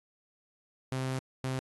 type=tone bursts at uneven times; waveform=sawtooth; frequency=130.81 Hz; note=C3; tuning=in tune; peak=-27 dBFS; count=2; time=0.92-1.19 / 1.44-1.59 s; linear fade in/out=0 ms; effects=AAC 32 kbps